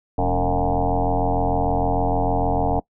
sine tone with frequency modulation, 367.8 Hz, F#4, 10 cents flat, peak -17 dBFS, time 0.18-2.8 s, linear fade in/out 5 ms, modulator 86.6 Hz, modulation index 5.5, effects noise-tail reverb RT60 0.1 s tail -23 dB re dry

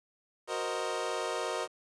25% pulse chord, C half-diminished seventh, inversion second, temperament equal, 370 / 466.2 / 523.3 / 622.3 Hz, Gb4 / Bb4 / C5 / Eb5, 0 / 0 / 0 / 0 cents, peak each -35 / -33 / -35 / -33 dBFS, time 0.47-1.68 s, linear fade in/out 50 ms, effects resampled to 22050 Hz + 9-bit

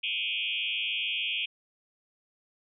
sine tone with frequency modulation, 2860 Hz, F7, 41 cents sharp, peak -28 dBFS, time 0.03-1.46 s, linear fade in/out 10 ms, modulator 107 Hz, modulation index 4.6, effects none

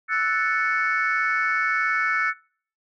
sine chord, F# minor seventh, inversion third, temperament equal, 1318.5 / 1480 / 1760 / 2217 Hz, E6 / F#6 / A6 / C#7, 0 / 0 / 0 / 0 cents, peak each -25 dBFS, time 0.08-2.34 s, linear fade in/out 50 ms, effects noise-tail reverb RT60 0.5 s tail -25 dB re dry + tanh soft clip ceiling -13 dBFS

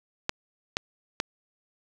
clicks, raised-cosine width 0.2 ms, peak -8 dBFS, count 3, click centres 0.294 / 0.769 / 1.201 s, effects none

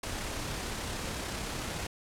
pink noise with amplitude modulation, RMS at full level -35 dBFS, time 0.03-1.87 s, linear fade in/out 5 ms, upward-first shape sine, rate 33.5 Hz, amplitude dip 25%, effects low-pass 10000 Hz 12 dB/octave

